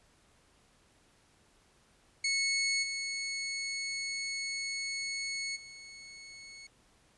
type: tone with level steps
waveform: 20% pulse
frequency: 2199 Hz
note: C#7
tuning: 14 cents flat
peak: -23 / -29 / -42 dBFS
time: 2.24-6.67 s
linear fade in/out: 5 ms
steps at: 2.82 / 5.55 s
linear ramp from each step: 20 ms
effects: pink hiss -66 dBFS RMS until 7.17 s + resampled to 24000 Hz